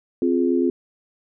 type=chord; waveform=sine; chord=F minor; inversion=second; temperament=just; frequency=261.9 / 349.2 / 419.1 Hz; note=C4 / F4 / Ab4; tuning=+2 / 0 / +16 cents; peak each=-20 / -20 / -25 dBFS; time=0.22-0.7 s; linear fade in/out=2 ms; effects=none